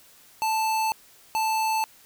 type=tone bursts at uneven times; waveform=square; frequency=880 Hz; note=A5; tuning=in tune; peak=-23 dBFS; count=2; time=0.42-0.92 / 1.35-1.84 s; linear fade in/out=0 ms; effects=white hiss -54 dBFS RMS until 2.05 s